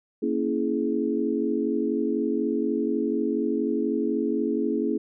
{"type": "chord", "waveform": "sine", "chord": "A# half-diminished seventh", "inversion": "none", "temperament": "equal with one note detuned", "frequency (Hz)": [233.1, 277.2, 329.6, 420.9], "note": ["A#3", "C#4", "E4", "G#4"], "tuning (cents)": [0, 0, 0, 23], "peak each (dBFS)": -28, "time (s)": [0.22, 4.98], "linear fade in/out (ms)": 10, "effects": []}